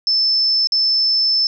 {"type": "tone with dropouts", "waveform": "sine", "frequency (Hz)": 5274, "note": "E8", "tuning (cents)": 0, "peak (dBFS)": -13, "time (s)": [0.07, 1.47], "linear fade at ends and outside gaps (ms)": 1, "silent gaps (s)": [0.672, 0.721], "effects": []}